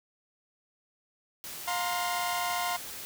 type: noise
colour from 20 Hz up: white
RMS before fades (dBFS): -41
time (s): 1.44-3.05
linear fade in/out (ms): 0
type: chord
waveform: sawtooth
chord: F suspended fourth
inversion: none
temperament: equal with one note detuned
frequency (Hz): 708.6 / 932.3 / 1046.5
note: F5 / Bb5 / C6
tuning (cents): +25 / 0 / 0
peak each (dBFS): -28 / -33 / -30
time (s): 1.67-2.77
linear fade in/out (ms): 10
effects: none